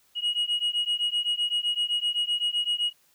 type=beating tone pair; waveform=sine; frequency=2891 / 2898.8 Hz; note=F#7 / F#7; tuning=-41 / -36 cents; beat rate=7.8 Hz; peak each=-25 dBFS; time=0.15-2.93 s; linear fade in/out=50 ms; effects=tanh soft clip ceiling -21 dBFS + white hiss -64 dBFS RMS until 3.14 s